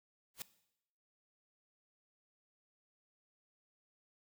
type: noise with exponential growth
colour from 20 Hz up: white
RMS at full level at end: -38 dBFS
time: 0.34-0.42 s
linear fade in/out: 2 ms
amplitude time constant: 16 ms
effects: noise-tail reverb RT60 0.8 s tail -17 dB re dry